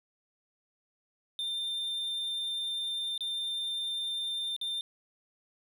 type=tone with dropouts; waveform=triangle; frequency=3595 Hz; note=A7; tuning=36 cents sharp; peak=-30 dBFS; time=1.39-4.81 s; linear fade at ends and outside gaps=1 ms; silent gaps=3.178-3.207 / 4.564-4.613 s; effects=none